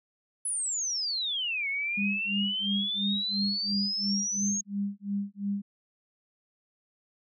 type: exponential two-way sweep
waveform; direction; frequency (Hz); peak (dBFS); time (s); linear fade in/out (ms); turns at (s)
sine; down then up; 10390 to 2178 to 6630; -28; 0.45-4.61; 5; 1.68
type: tone with tremolo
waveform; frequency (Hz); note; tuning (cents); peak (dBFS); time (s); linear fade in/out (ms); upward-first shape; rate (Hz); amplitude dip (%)
sine; 200.9; G3; +43; -26; 1.97-5.62; 10; sine; 2.9; 100
effects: none